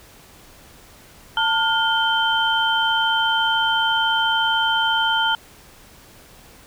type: tone cluster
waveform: sine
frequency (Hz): 893 / 1423 / 3109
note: A5 / F6 / G7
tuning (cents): +25 / +32 / -15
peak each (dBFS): -21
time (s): 1.37-5.35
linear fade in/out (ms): 2
effects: pink hiss -47 dBFS RMS until 6.66 s